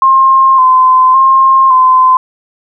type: tone with vibrato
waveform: sine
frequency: 1046.5 Hz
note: C6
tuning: in tune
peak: -3 dBFS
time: 0.02-2.17 s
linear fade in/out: 2 ms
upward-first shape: square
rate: 0.89 Hz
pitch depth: 29 cents each way
effects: none